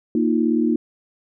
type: chord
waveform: sine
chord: Bb suspended fourth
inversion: none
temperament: equal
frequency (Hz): 233.1 / 311.1 / 349.2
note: Bb3 / Eb4 / F4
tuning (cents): 0 / 0 / 0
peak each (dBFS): -19 / -20 / -23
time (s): 0.15-0.76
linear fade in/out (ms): 2
effects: none